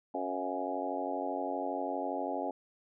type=harmonic tone with a mistuned harmonic; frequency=92.5 Hz; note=F#2; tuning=in tune; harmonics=3 / 4 / 5 / 6 / 7 / 8 / 9; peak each=-39 / -42 / -42 / -41 / -39 / -40 / -39 dBFS; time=0.14-2.51 s; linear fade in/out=5 ms; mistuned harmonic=8; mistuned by=-31 cents; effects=none